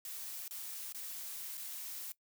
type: noise with dropouts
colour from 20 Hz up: blue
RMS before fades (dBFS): -44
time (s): 0.05-2.12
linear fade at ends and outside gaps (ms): 1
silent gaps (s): 0.479-0.509 / 0.924-0.946 / 1.573-1.577
effects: noise-tail reverb RT60 0.1 s tail -20 dB re dry